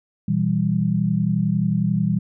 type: chord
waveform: sine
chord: E minor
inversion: second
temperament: equal with one note detuned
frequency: 121.42 / 164.81 / 196 Hz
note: B2 / E3 / G3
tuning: -29 / 0 / 0 cents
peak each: -24 / -21 / -21 dBFS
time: 0.28-2.19 s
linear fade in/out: 5 ms
effects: none